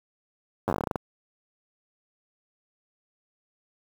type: slowing click train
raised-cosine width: 1 ms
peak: -12 dBFS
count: 13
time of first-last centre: 0.68-0.958 s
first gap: 9 ms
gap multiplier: 1.16
effects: high-pass 80 Hz 12 dB/octave + 7-bit